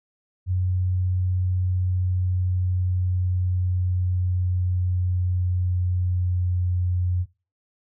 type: tone with pitch glide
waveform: sine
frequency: 91.6 to 89.97 Hz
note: F#2 to F#2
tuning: -17 to -48 cents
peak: -20 dBFS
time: 0.46-7.26 s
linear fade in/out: 50 ms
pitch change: -31 cents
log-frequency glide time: 1.48-6.71 s
effects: noise-tail reverb RT60 0.3 s tail -18 dB re dry